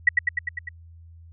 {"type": "tone with echo", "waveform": "sine", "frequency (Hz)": 1931, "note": "B6", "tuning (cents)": -39, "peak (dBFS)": -11, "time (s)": [0.07, 0.09], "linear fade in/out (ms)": 5, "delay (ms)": 100, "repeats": 6, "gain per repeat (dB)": -3, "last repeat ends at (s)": 0.69, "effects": ["added 83 Hz sine -44 dBFS peak until 1.32 s"]}